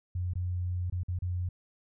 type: tone with dropouts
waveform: sine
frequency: 89.6 Hz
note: F2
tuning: 45 cents sharp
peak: -29 dBFS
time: 0.15-1.49 s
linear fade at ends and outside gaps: 5 ms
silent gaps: 0.336-0.354 / 0.9-0.923 / 1.034-1.083 / 1.189-1.221 s
effects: none